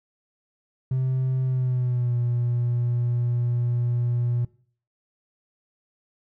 triangle tone with pitch glide, 130 to 120.6 Hz, C3 to B2, -11 to -41 cents, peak -18 dBFS, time 0.91-4.45 s, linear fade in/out 5 ms, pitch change -130 cents, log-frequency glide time 1.44-2.16 s, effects noise-tail reverb RT60 0.5 s tail -23 dB re dry + tanh soft clip ceiling -16 dBFS

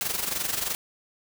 white noise with amplitude modulation, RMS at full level -26 dBFS, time 0.01-0.75 s, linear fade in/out 0 ms, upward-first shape sine, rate 23.1 Hz, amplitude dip 70%, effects none

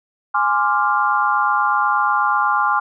sine chord, D half-diminished seventh, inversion second, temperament equal, 830.6 / 1046.5 / 1174.7 / 1396.9 Hz, Ab5 / C6 / D6 / F6, 0 / 0 / 0 / 0 cents, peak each -20 dBFS, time 0.34-2.8 s, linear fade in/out 10 ms, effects none

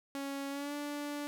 sawtooth tone with pitch glide, 277.2 to 291.1 Hz, C#4 to D4, 0 to -15 cents, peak -33 dBFS, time 0.15-1.27 s, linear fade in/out 0 ms, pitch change +85 cents, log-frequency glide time 0.49-0.74 s, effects none

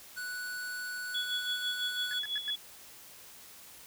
square tone, 1480 Hz, F#6, in tune, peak -37 dBFS, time 0.16-2.2 s, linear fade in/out 20 ms
sine tone with tremolo, 3383 Hz, G#7, 31 cents sharp, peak -30 dBFS, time 1.14-2.56 s, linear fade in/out 10 ms, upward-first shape sine, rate 6 Hz, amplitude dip 70%
triangle tone bursts, 1700 Hz, G#6, 40 cents sharp, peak -35 dBFS, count 4, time 2.11-2.502 s, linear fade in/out 0 ms, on 23 ms, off 100 ms
effects white hiss -52 dBFS RMS until 3.86 s

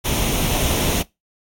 pink noise with comb filter, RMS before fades -20 dBFS, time 0.04-1.03 s, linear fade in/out 20 ms, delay 0.32 ms, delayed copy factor +0.5, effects noise-tail reverb RT60 0.2 s tail -21 dB re dry + AAC 64 kbps

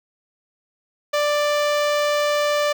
sawtooth tone with notch filter, 589 Hz, D5, 5 cents sharp, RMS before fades -20 dBFS, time 1.13-2.73 s, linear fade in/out 10 ms, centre 11000 Hz, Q 0.69, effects none

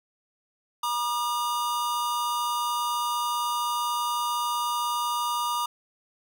square tone pair together, 959 / 1208.3 Hz, A#5 / D6, +49 / +49 cents, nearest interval major third, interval 400 cents, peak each -29 / -29 dBFS, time 0.83-5.66 s, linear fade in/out 5 ms, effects none

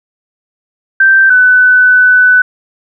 sine tone pair in turn, 1563 / 1499.9 Hz, G6 / F#6, -6 / +23 cents, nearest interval minor second, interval 71 cents, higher first, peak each -3 dBFS, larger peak neither, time 1-1.3 / 1.3-2.42 s, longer second, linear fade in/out 5 ms, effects none

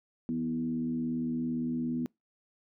sine tone with frequency modulation, 245.3 Hz, B3, 12 cents flat, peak -29 dBFS, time 0.29-2.06 s, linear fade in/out 0 ms, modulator 77.5 Hz, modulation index 0.67, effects noise-tail reverb RT60 0.2 s tail -26 dB re dry

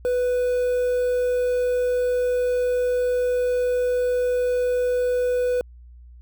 triangle tone with quantisation, 495.5 Hz, B4, 6 cents sharp, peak -17 dBFS, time 0.05-5.61 s, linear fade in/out 0 ms, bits 7, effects added 60 Hz sine -42 dBFS peak until 6.21 s

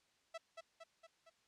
sawtooth tone with echo, 659 Hz, E5, 1 cent flat, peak -40 dBFS, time 0.34-0.38 s, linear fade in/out 10 ms, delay 230 ms, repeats 4, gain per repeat -4 dB, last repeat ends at 1.3 s, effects white hiss -75 dBFS RMS until 1.47 s + low-pass 6000 Hz 12 dB/octave

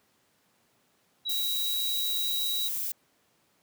sine tone with vibrato, 3870 Hz, B7, 36 cents flat, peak -29 dBFS, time 1.25-2.69 s, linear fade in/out 20 ms, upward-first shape sine, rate 14 Hz, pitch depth 13 cents each way
violet noise, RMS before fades -32 dBFS, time 1.29-2.92 s, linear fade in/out 5 ms
effects pink hiss -68 dBFS RMS until 3.62 s + high-pass 150 Hz 12 dB/octave

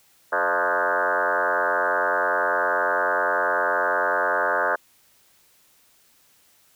sine tone with frequency modulation, 1059 Hz, C6, 21 cents sharp, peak -19 dBFS, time 0.32-4.76 s, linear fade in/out 10 ms, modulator 90.5 Hz, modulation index 6.4, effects white hiss -59 dBFS RMS until 6.75 s

